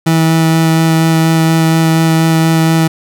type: tone with vibrato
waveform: 30% pulse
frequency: 162.1 Hz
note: E3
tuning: 29 cents flat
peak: -5 dBFS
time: 0.06-2.88 s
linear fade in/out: 10 ms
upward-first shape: sine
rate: 4.2 Hz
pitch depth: 9 cents each way
effects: none